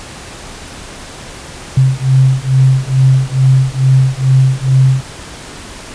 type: beating tone pair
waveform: sine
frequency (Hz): 130.81 / 133.11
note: C3 / C3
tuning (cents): 0 / +30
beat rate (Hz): 2.3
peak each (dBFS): -10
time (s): 1.77-5.01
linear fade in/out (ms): 5
effects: pink hiss -30 dBFS RMS until 5.94 s + resampled to 22050 Hz